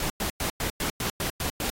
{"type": "noise bursts", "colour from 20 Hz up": "pink", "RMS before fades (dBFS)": -29, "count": 9, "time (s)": [0, 1.7], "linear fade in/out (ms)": 2, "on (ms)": 100, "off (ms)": 100, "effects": ["AAC 48 kbps"]}